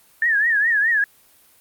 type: tone with vibrato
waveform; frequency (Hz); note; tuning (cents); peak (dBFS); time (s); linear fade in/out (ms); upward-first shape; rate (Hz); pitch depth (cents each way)
sine; 1760; A6; 0; -15; 0.22-1.04; 2; triangle; 4.8; 160
effects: white hiss -54 dBFS RMS until 1.6 s + Opus 32 kbps